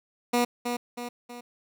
15% pulse tone with echo, 242 Hz, B3, 35 cents flat, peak -15 dBFS, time 0.33-0.45 s, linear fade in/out 10 ms, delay 320 ms, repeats 3, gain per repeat -6 dB, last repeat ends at 1.41 s, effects none

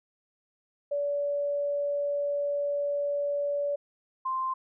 sine tone pair in turn, 574 / 1045.4 Hz, D5 / C6, -40 / -2 cents, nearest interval minor seventh, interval 1038 cents, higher second, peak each -26 / -27 dBFS, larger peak first, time 0.91-3.76 / 4.25-4.54 s, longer first, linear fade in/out 10 ms, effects none

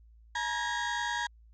35% pulse tone cluster, 851 / 950 / 1640 / 1850 Hz, G#5 / A#5 / G#6 / A#6, +42 / +33 / -22 / -14 cents, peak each -38 / -32 / -33 / -39 dBFS, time 0.35-1.27 s, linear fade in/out 5 ms, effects added 56 Hz sine -54 dBFS peak until 1.53 s + resampled to 16000 Hz

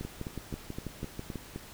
two click trains, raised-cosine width 3 ms, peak -23 / -24 dBFS, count 9 / 7, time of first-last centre 0.05-1.357 / 0.01-1.56 s, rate 6.12 / 3.87 Hz, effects pink hiss -49 dBFS RMS until 1.73 s

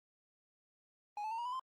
triangle tone with pitch steps, 830.6 / 868.9 / 908.9 / 950.8 / 994.6 / 1040.5 Hz, G#5 / A5 / A#5 / A#5 / B5 / C6, 0 / -22 / -44 / +34 / +12 / -10 cents, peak -35 dBFS, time 1.17-1.596 s, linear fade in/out 2 ms, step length 71 ms, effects Opus 24 kbps

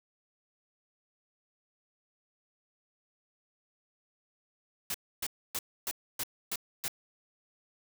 white noise bursts, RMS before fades -34 dBFS, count 7, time 4.9-6.881 s, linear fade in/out 2 ms, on 43 ms, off 280 ms, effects none

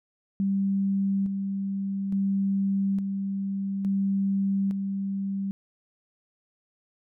sine tone with tremolo, 196 Hz, G3, in tune, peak -22 dBFS, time 0.4-5.51 s, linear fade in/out 0 ms, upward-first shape square, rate 0.58 Hz, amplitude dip 40%, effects none

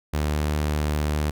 sawtooth tone, 75.1 Hz, D2, 39 cents sharp, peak -18 dBFS, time 0.13-1.31 s, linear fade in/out 10 ms, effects none

